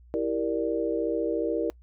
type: chord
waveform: sine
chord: E half-diminished seventh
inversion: none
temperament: equal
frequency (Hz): 329.6 / 392 / 466.2 / 587.3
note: E4 / G4 / Bb4 / D5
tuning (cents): 0 / 0 / 0 / 0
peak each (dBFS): -29 / -33 / -28 / -32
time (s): 0.14-1.7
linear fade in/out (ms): 0
effects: noise-tail reverb RT60 0.1 s tail -25 dB re dry + added 60 Hz sine -50 dBFS peak until 1.82 s